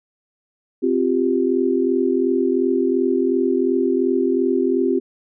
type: chord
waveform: sine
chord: C suspended fourth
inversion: none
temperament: equal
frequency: 261.6 / 349.2 / 392 Hz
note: C4 / F4 / G4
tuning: 0 / 0 / 0 cents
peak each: -20 dBFS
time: 0.82-5 s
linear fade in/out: 20 ms
effects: none